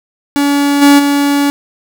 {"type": "tone with level steps", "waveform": "45% pulse", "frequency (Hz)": 284.7, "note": "C#4", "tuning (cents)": 46, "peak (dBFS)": [-9, -3, -9], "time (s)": [0.36, 1.5], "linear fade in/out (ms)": 0, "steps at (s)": [0.81, 0.98], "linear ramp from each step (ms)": 20, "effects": []}